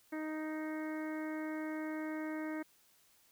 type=harmonic tone; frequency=311.1 Hz; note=D#4; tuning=in tune; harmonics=1 / 2 / 3 / 4 / 5 / 6 / 7; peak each=-38 / -46 / -51 / -53 / -51 / -51 / -53 dBFS; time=0.12-2.63 s; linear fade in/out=10 ms; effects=white hiss -68 dBFS RMS until 3.31 s